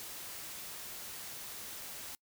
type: noise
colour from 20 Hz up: white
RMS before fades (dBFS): -45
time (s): 0-2.15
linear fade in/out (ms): 0
effects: noise-tail reverb RT60 0.1 s tail -25 dB re dry